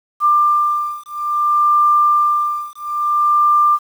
sine beating tone pair, 1190 / 1190.59 Hz, D6 / D6, +22 / +23 cents, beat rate 0.59 Hz, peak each -15 dBFS, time 0.2-3.79 s, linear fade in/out 50 ms, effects 7-bit

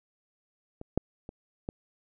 clicks, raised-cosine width 2 ms, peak -27 / -11 / -27 / -20 dBFS, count 4, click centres 0.814 / 0.976 / 1.291 / 1.689 s, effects none

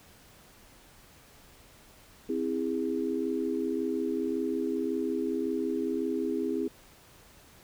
sine chord, C augmented, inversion none, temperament just, 261.6 / 327 / 408.8 Hz, C4 / E4 / G#4, 0 / -14 / -27 cents, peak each -32 dBFS, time 2.29-6.68 s, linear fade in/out 5 ms, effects pink hiss -56 dBFS RMS until 7.63 s

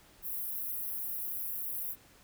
white high-pass noise, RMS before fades -37 dBFS, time 0.22-1.96 s, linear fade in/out 50 ms, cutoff 11000 Hz, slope 48 dB/octave, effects pink hiss -60 dBFS RMS until 2.23 s

